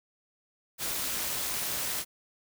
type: noise with amplitude modulation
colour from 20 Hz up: white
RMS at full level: -29 dBFS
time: 0.78-2.05 s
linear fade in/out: 50 ms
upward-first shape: sine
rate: 283 Hz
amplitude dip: 75%
effects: none